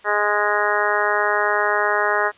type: harmonic tone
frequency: 207.7 Hz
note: G#3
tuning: in tune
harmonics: 2 / 3 / 4 / 5 / 6 / 7 / 8 / 9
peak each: -25 / -25 / -25 / -25 / -25 / -25 / -25 / -25 dBFS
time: 0.04-2.32 s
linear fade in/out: 50 ms
effects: white hiss -50 dBFS RMS until 2.37 s + resampled to 8000 Hz